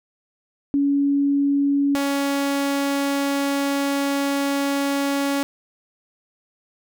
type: tone pair in turn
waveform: sine / sawtooth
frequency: 281.8 / 279.7 Hz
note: C#4 / C#4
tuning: +29 / +16 cents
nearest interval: unison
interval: 13 cents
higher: first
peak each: -16 dBFS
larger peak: neither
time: 0.74-1.95 / 1.95-5.43 s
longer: second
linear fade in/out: 0 ms
effects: none